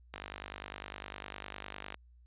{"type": "click train", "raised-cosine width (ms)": 0.3, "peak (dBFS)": -24, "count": 91, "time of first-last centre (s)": [0.14, 1.944], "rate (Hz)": 49.9, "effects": ["added 60 Hz sine -57 dBFS peak until 2.26 s", "resampled to 8000 Hz"]}